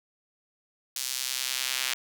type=tone with high-pass filter sweep; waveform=sawtooth; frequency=130 Hz; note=C3; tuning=11 cents flat; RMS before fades=-31 dBFS; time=0.96-1.94 s; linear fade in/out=2 ms; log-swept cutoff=5200 to 2500 Hz; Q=0.95; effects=none